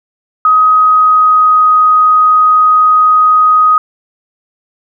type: tone with pitch glide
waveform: sine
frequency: 1260 to 1252 Hz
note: D#6 to D#6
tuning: +21 to +10 cents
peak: -4 dBFS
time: 0.45-3.78 s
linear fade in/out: 2 ms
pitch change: -11 cents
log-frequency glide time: 0.71-1.7 s
effects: none